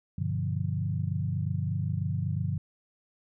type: chord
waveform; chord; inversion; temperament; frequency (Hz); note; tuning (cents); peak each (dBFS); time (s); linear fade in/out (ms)
sine; G dominant seventh; none; equal; 98 / 123.47 / 146.83 / 174.61; G2 / B2 / D3 / F3; 0 / 0 / 0 / 0; -31 / -34 / -32 / -35; 0.18-2.58; 5
effects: none